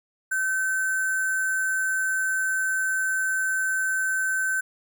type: tone with sample-and-hold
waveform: sine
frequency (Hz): 1535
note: G6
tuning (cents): -37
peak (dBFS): -22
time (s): 0.31-4.61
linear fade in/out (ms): 10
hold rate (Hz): 8820
effects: none